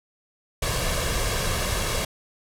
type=noise with comb filter; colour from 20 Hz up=pink; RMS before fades=-25 dBFS; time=0.62-2.05 s; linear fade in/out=5 ms; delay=1.8 ms; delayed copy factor=+0.55; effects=low-pass 12000 Hz 12 dB/octave